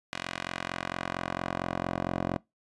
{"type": "tone with band-pass filter sweep", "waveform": "10% pulse", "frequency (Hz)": 44.38, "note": "F1", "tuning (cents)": 29, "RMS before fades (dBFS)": -34, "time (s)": [0.13, 2.38], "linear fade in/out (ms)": 0, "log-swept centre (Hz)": [2600, 540], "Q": 0.77, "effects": ["noise-tail reverb RT60 0.2 s tail -23 dB re dry", "resampled to 24000 Hz"]}